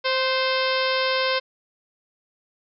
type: harmonic tone with a mistuned harmonic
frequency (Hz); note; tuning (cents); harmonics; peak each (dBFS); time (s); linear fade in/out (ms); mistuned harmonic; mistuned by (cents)
523.3; C5; 0; 1 / 2 / 3 / 4 / 5 / 6 / 7 / 8 / 9 / 10; -24 / -27 / -29 / -30 / -31 / -32 / -32 / -33 / -34 / -34; 0.04-1.4; 20; 3; -26
effects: none